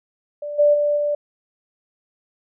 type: tone with level steps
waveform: sine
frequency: 587.3 Hz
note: D5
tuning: in tune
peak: -26 / -11 / -16 / -18 dBFS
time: 0.42-1.15 s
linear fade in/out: 5 ms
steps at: 0.58 / 0.73 / 0.96 s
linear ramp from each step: 20 ms
effects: none